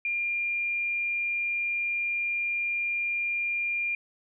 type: tone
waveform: sine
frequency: 2400 Hz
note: D7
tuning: 37 cents sharp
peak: -26 dBFS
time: 0.05-3.95 s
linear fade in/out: 2 ms
effects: none